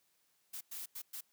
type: noise bursts at uneven times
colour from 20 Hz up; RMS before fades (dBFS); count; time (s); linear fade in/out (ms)
blue; -44; 4; 0.53-0.61 / 0.71-0.86 / 0.95-1.02 / 1.13-1.21; 10
effects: white hiss -75 dBFS RMS until 1.32 s + high-pass 100 Hz 12 dB/octave